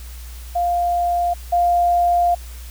sine tone pair in turn, 700 / 700 Hz, F5 / F5, +4 / +4 cents, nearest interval unison, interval 0 cents, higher neither, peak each -16 / -13 dBFS, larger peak second, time 0.55-1.34 / 1.52-2.35 s, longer second, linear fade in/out 10 ms, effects added 60 Hz sine -32 dBFS peak until 2.7 s + white hiss -43 dBFS RMS until 2.7 s

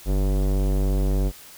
square tone with low-pass filter, 48.4 Hz, G1, 21 cents flat, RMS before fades -21 dBFS, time 0.05-1.32 s, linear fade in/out 50 ms, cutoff 520 Hz, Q 1.2, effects white hiss -45 dBFS RMS until 1.57 s

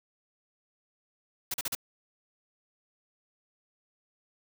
white noise bursts, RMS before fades -32 dBFS, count 4, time 1.51-1.751 s, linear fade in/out 5 ms, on 31 ms, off 39 ms, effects none

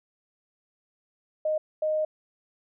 sine tone bursts at uneven times, 619 Hz, D#5, 9 cents flat, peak -23 dBFS, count 2, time 1.45-1.58 / 1.82-2.05 s, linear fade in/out 5 ms, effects none

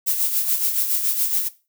violet noise with tremolo, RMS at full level -19 dBFS, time 0.06-1.49 s, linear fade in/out 20 ms, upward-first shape sine, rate 7.1 Hz, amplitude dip 55%, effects noise-tail reverb RT60 0.3 s tail -17 dB re dry

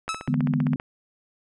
click train, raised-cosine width 0.5 ms, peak -18 dBFS, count 12, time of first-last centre 0.08-0.799 s, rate 15.3 Hz
sawtooth tone with exponential decay, 1300 Hz, E6, 24 cents flat, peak -19 dBFS, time 0.09-0.33 s, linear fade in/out 0 ms, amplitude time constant 52 ms
sine chord, E dominant seventh, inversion third, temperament equal, 146.83 / 164.81 / 207.7 / 246.9 Hz, D3 / E3 / G#3 / B3, 0 / 0 / 0 / 0 cents, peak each -24 / -29 / -29 / -24 dBFS, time 0.28-0.76 s, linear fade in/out 2 ms
effects resampled to 24000 Hz

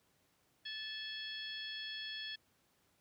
harmonic tone with a mistuned harmonic, 873 Hz, A5, 14 cents flat, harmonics 2 / 3 / 4 / 5 / 6, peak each -47 / -53 / -44 / -50 / -54 dBFS, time 0.65-2.36 s, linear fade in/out 10 ms, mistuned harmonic 4, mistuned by -78 cents, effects pink hiss -74 dBFS RMS until 3 s + high-pass 80 Hz 12 dB/octave

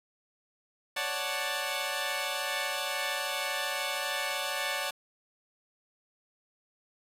10% pulse chord, D major seventh, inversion third, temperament equal, 554.4 / 587.3 / 740 / 880 Hz, C#5 / D5 / F#5 / A5, 0 / 0 / 0 / 0 cents, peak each -28 dBFS, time 0.96-4.91 s, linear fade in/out 10 ms, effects resampled to 32000 Hz + 8-bit

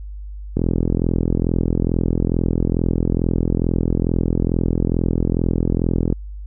click train, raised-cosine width 3 ms, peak -5 dBFS, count 236, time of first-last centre 0.57-6.126 s, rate 42.3 Hz, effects added 50 Hz sine -29 dBFS peak until 6.46 s

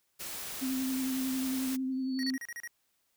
white noise, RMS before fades -40 dBFS, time 0.19-1.77 s, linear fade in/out 20 ms
sine tone with vibrato, 261.6 Hz, C4, in tune, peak -30 dBFS, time 0.61-2.38 s, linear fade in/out 20 ms, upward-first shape triangle, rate 11 Hz, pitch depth 30 cents each way
sine tone with exponential growth, 4453 Hz, C#8, 7 cents sharp, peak -30 dBFS, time 1.92-2.3 s, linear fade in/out 0 ms, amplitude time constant 82 ms
square tone bursts, 1892 Hz, A#6, 25 cents sharp, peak -39 dBFS, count 7, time 2.19-2.675 s, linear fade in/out 0 ms, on 41 ms, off 33 ms
effects white hiss -75 dBFS RMS until 3.16 s

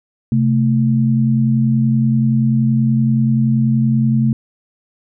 sine tone pair together, 131.2 / 221.7 Hz, C3 / A3, +5 / +13 cents, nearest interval major sixth, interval 908 cents, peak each -14 dBFS, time 0.32-4.33 s, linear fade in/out 2 ms, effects none

